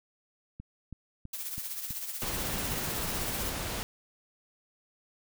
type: click train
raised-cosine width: 5 ms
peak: -29 dBFS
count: 9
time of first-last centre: 0.6-3.214 s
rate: 3.06 Hz
type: noise with tremolo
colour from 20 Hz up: blue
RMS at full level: -35 dBFS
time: 1.33-3.5 s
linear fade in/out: 5 ms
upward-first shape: triangle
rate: 16 Hz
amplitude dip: 60%
type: noise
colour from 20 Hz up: pink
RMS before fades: -35 dBFS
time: 2.22-3.83 s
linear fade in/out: 0 ms
effects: none